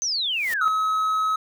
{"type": "exponential sweep", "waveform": "sine", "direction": "down", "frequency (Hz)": [6320, 1244.5], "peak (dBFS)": -22, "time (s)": [0.02, 0.68], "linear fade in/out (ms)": 0}
{"type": "noise with exponential growth", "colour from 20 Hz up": "white", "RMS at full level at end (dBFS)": -32, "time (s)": [0.21, 0.54], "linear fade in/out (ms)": 5, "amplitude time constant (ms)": 70}
{"type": "tone", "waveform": "triangle", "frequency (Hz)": 1281, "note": "E6", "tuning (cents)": -50, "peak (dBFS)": -18, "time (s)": [0.61, 1.36], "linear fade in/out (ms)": 5}
{"effects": []}